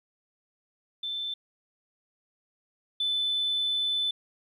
sine tone pair in turn, 3537 / 3511 Hz, A7 / A7, +8 / -4 cents, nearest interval unison, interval 12 cents, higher first, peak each -30 / -24 dBFS, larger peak second, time 1.03-1.34 / 3-4.11 s, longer second, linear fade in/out 5 ms, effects tanh soft clip ceiling -20 dBFS + 11-bit

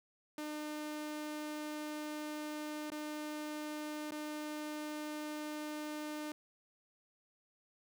sawtooth tone with dropouts, 302.1 Hz, D4, 49 cents sharp, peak -36 dBFS, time 0.38-6.32 s, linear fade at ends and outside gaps 2 ms, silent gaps 2.902-2.918 / 4.109-4.119 s, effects 13-bit

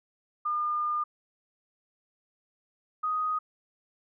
sine tone pair in turn, 1210 / 1247.6 Hz, D#6 / D#6, -49 / +4 cents, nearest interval minor second, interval 53 cents, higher second, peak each -26 dBFS, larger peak neither, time 0.45-1.04 / 3.03-3.39 s, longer first, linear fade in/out 10 ms, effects none

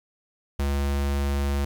square tone, 70.2 Hz, C#2, 22 cents sharp, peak -23 dBFS, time 0.59-1.65 s, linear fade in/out 5 ms, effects 9-bit

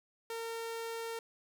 sawtooth tone, 457.4 Hz, A#4, 33 cents flat, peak -34 dBFS, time 0.3-1.19 s, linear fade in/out 2 ms, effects none

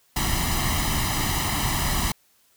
pink noise with comb filter, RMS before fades -24 dBFS, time 0.16-2.12 s, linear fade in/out 5 ms, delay 1 ms, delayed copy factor +0.75, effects white hiss -62 dBFS RMS until 2.56 s

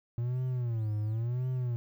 triangle tone with vibrato, 116.54 Hz, A#2, in tune, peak -27 dBFS, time 0.18-1.76 s, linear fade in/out 0 ms, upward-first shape sine, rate 0.95 Hz, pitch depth 170 cents each way, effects 11-bit

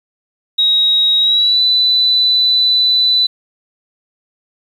sine tone with pitch glide, 3800 to 3989 Hz, A#7 to B7, +33 to +17 cents, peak -9 dBFS, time 0.58-3.27 s, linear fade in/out 10 ms, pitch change +84 cents, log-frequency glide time 1.19-1.61 s, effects 7-bit

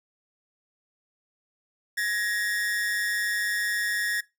45% pulse ring-modulated tone, 1778 Hz, A6, 18 cents sharp, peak -22 dBFS, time 1.97-4.21 s, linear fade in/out 10 ms, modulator 101 Hz, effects noise-tail reverb RT60 0.2 s tail -19 dB re dry

